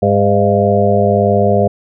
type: harmonic tone with a mistuned harmonic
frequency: 101.7 Hz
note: G#2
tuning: 36 cents flat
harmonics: 1 / 2 / 4 / 5 / 6 / 7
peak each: -16 / -16 / -16 / -16 / -16 / -16 dBFS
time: 0.02-1.68 s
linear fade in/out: 10 ms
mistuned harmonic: 7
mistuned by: -52 cents
effects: none